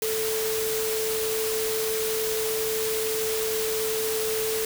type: tone in noise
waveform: sine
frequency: 440 Hz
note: A4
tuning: in tune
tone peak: -26 dBFS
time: 0.02-4.65 s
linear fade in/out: 2 ms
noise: white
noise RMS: -30 dBFS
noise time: 0.02-4.65 s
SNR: +1 dB
effects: none